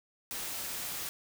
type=noise; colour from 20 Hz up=white; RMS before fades=-38 dBFS; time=0.31-1.09 s; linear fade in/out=0 ms; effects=none